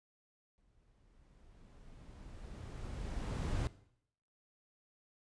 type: noise with exponential growth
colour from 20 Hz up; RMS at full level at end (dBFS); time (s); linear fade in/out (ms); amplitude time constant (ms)
brown; -33; 0.58-3.67; 0; 670
effects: noise-tail reverb RT60 0.7 s tail -18 dB re dry + resampled to 22050 Hz